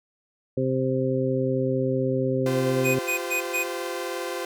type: harmonic tone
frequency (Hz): 130.81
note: C3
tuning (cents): 0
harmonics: 1 / 2 / 3 / 4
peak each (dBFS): -27 / -27 / -27 / -27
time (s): 0.57-2.99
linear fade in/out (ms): 5
type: chord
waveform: sawtooth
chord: F suspended second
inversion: none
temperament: equal with one note detuned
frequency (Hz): 349.2 / 392 / 514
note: F4 / G4 / C5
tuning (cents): 0 / 0 / -31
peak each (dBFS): -29 / -31 / -28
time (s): 2.46-4.45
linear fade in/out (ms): 2
type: tone bursts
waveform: square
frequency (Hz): 2489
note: D#7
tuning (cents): 0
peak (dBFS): -24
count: 4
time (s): 2.84-3.64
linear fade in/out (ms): 20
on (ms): 110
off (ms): 120
effects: none